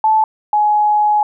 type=tone pair in turn; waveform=sine; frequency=872 / 840.7 Hz; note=A5 / G#5; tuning=-16 / +21 cents; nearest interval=minor second; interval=63 cents; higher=first; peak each=-9 / -10 dBFS; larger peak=first; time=0.04-0.24 / 0.53-1.23 s; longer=second; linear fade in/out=2 ms; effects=none